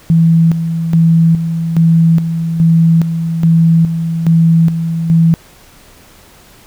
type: tone with tremolo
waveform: sine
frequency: 164.81 Hz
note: E3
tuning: in tune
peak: -5 dBFS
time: 0.1-5.34 s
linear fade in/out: 0 ms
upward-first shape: square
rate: 1.2 Hz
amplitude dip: 60%
effects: pink hiss -42 dBFS RMS until 6.66 s